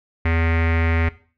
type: tone with low-pass filter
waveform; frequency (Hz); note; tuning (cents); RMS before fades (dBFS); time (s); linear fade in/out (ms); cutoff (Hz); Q
square; 82.41; E2; 0; -19; 0.25-1.09; 5; 2100; 5.2
effects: noise-tail reverb RT60 0.4 s tail -17 dB re dry